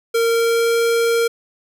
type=tone with pitch glide; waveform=square; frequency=460.8 to 463.7 Hz; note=A#4 to A#4; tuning=-20 to -9 cents; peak=-15 dBFS; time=0.14-1.28 s; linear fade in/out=10 ms; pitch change=+11 cents; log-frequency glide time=0.25-0.77 s; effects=none